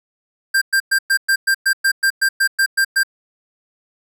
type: tone bursts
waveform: square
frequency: 1585 Hz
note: G6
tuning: 19 cents sharp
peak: -13 dBFS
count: 14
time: 0.54-3.034 s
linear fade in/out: 10 ms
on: 76 ms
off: 110 ms
effects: none